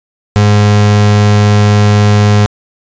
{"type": "tone", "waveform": "35% pulse", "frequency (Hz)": 103.83, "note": "G#2", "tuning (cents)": 0, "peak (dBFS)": -3, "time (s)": [0.36, 2.46], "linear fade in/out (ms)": 0, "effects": ["resampled to 16000 Hz"]}